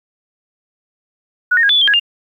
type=tone with pitch steps; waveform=sine; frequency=1466 / 1845 / 1635 / 3473 / 3443 / 3187 / 1659 / 2810 Hz; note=F#6 / A#6 / G#6 / A7 / A7 / G7 / G#6 / F7; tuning=-16 / -18 / -28 / -23 / -38 / +28 / -2 / +10 cents; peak=-9 dBFS; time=1.51-1.998 s; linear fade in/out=10 ms; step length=61 ms; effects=8-bit